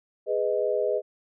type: chord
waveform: sine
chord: G# minor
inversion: none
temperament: just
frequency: 415.3 / 498.4 / 623 Hz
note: G#4 / B4 / D#5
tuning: 0 / +16 / +2 cents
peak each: -27 dBFS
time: 0.26-1.02 s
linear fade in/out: 50 ms
effects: none